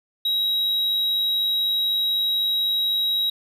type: tone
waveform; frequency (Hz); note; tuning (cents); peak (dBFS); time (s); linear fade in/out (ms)
triangle; 3838; A#7; +50; -18; 0.25-3.3; 5
effects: none